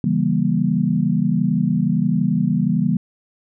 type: chord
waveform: sine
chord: C# diminished seventh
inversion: none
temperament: equal with one note detuned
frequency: 138.59 / 164.81 / 196 / 237.4 Hz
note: C#3 / E3 / G3 / Bb3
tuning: 0 / 0 / 0 / +32 cents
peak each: -24 / -20 / -20 / -21 dBFS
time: 0.04-2.97 s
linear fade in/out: 2 ms
effects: none